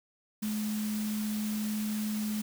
sine tone in noise, 213.2 Hz, G#3, 46 cents sharp, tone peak -30 dBFS, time 0.42-2.42 s, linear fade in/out 10 ms, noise white, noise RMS -42 dBFS, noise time 0.42-2.42 s, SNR +9 dB, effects none

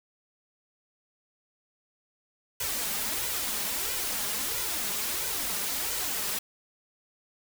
white noise with flanger, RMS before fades -31 dBFS, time 2.6-6.39 s, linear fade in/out 5 ms, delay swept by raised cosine 2 to 5 ms, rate 1.5 Hz, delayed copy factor +0.65, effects none

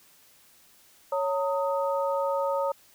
sine tone cluster, 555 / 915 / 1252 Hz, C#5 / A#5 / D#6, +2 / -32 / +10 cents, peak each -26 / -30 / -33 dBFS, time 1.12-2.72 s, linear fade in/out 5 ms, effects white hiss -58 dBFS RMS until 2.94 s

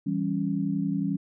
sine chord, C# diminished, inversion first, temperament equal, 164.81 / 196 / 277.2 Hz, E3 / G3 / C#4, 0 / 0 / 0 cents, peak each -30 / -28 / -29 dBFS, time 0.06-1.17 s, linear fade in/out 10 ms, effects none

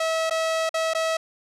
sawtooth tone with dropouts, 647 Hz, E5, 32 cents flat, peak -18 dBFS, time 0-1.17 s, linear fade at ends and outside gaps 5 ms, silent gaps 0.298-0.308 / 0.693-0.741 / 0.936-0.948 s, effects low-pass 8000 Hz 12 dB/octave

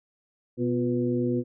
harmonic tone with a mistuned harmonic, 123.47 Hz, B2, in tune, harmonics 1 / 2 / 3 / 4, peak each -30 / -26 / -28 / -33 dBFS, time 0.57-1.44 s, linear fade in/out 50 ms, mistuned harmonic 3, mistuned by -69 cents, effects none

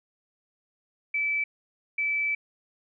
sine tone pair in turn, 2311 / 2311 Hz, D7 / D7, -28 / -28 cents, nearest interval unison, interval 0 cents, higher neither, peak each -24 dBFS, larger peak neither, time 1.14-1.44 / 1.98-2.35 s, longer second, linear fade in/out 5 ms, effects none

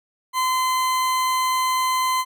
40% pulse tone, 1028 Hz, C6, 31 cents flat, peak -18 dBFS, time 0.33-2.25 s, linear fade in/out 50 ms, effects none

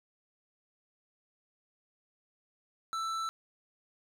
sine tone with hard clipping, 1326 Hz, E6, 10 cents sharp, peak -34 dBFS, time 2.93-3.29 s, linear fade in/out 0 ms, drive 11 dB, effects none

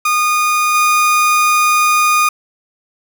30% pulse tone with level steps, 1226 Hz, D#6, 26 cents flat, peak -9 / -7 dBFS, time 0.05-2.29 s, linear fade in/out 5 ms, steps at 0.74 s, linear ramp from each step 10 ms, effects none

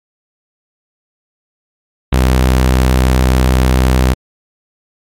sawtooth tone, 63.8 Hz, C2, 43 cents flat, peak -4 dBFS, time 2.12-4.14 s, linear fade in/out 10 ms, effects MP3 64 kbps

